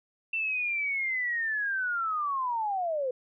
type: linear sweep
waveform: sine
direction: down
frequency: 2689 to 490.7 Hz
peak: -27 dBFS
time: 0.33-3.11 s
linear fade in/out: 5 ms
effects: none

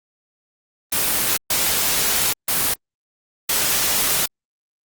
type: noise bursts at uneven times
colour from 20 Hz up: white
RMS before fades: -19 dBFS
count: 4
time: 0.92-1.37 / 1.5-2.33 / 2.48-2.74 / 3.49-4.26 s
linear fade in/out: 5 ms
effects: Opus 24 kbps

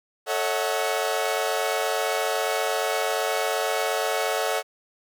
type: chord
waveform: sawtooth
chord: F# minor seventh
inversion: first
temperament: equal with one note detuned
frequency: 440 / 554.4 / 642.7 / 740 Hz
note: A4 / C#5 / E5 / F#5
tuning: 0 / 0 / -44 / 0 cents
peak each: -25 dBFS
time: 0.26-4.63 s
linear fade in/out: 50 ms
effects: none

